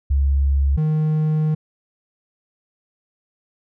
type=tone pair in turn; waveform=sine / triangle; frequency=69.3 / 154.81 Hz; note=C#2 / D#3; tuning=0 / -8 cents; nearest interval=octave + major second; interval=1392 cents; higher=second; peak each=-14 dBFS; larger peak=neither; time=0.1-0.77 / 0.77-1.55 s; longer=second; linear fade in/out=10 ms; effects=none